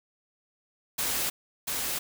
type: noise with echo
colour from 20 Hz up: white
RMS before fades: -29 dBFS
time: 0.98-1.3 s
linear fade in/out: 10 ms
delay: 690 ms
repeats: 1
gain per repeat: -2 dB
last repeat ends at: 1.99 s
effects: none